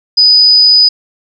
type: tone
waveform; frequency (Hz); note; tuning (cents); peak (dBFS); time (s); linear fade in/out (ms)
sine; 4978; D#8; 0; -3; 0.17-0.89; 10
effects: none